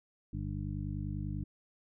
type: harmonic tone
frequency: 50.1 Hz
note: G1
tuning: 38 cents sharp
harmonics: 1 / 2 / 3 / 4 / 6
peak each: -40 / -39 / -40 / -43 / -45 dBFS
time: 0.33-1.44 s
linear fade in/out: 5 ms
effects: none